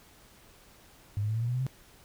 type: tone with pitch steps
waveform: sine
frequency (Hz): 102.1 / 105.88 / 109.81 / 113.88 / 118.1 / 122.47 / 127.01 / 131.72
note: G#2 / G#2 / A2 / A#2 / A#2 / B2 / B2 / C3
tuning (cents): -29 / +34 / -3 / -40 / +23 / -14 / +49 / +12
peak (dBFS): -27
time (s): 1.17-1.666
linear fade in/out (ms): 0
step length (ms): 62
effects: pink hiss -57 dBFS RMS until 2.04 s